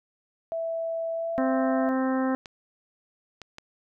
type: tone with pitch glide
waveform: sine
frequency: 659.3 to 671.2 Hz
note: E5 to E5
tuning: 0 to +31 cents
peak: -27 dBFS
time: 0.52-1.89 s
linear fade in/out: 0 ms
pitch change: +31 cents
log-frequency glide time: 1.13-1.44 s
type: harmonic tone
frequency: 261.6 Hz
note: C4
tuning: in tune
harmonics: 1 / 2 / 3 / 4 / 5 / 6 / 7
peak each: -24 / -30 / -34 / -36 / -38 / -40 / -41 dBFS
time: 1.38-2.35 s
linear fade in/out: 0 ms
type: clicks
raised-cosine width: 0.2 ms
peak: -23 dBFS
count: 3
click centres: 2.458 / 3.417 / 3.584 s
effects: none